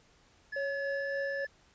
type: tone with pitch glide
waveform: triangle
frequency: 1712 to 1731.9 Hz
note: A6 to A6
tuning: -48 to -28 cents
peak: -34 dBFS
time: 0.52-1.47 s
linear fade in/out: 10 ms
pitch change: +20 cents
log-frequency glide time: 0.87-1.16 s
type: tone with tremolo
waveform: triangle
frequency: 554.4 Hz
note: C#5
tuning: in tune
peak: -30 dBFS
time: 0.56-1.45 s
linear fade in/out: 5 ms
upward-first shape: sine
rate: 3.5 Hz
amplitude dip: 30%
effects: pink hiss -64 dBFS RMS until 1.74 s + resampled to 16000 Hz